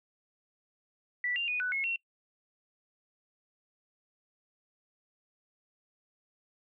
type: tone with pitch steps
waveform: sine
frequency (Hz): 1964 / 2786 / 2474 / 1489 / 2175 / 2727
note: B6 / F7 / D#7 / F#6 / C#7 / F7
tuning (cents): -10 / -5 / -10 / +11 / -33 / -42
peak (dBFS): -29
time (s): 1.24-1.96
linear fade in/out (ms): 2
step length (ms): 120
effects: noise-tail reverb RT60 0.1 s tail -23 dB re dry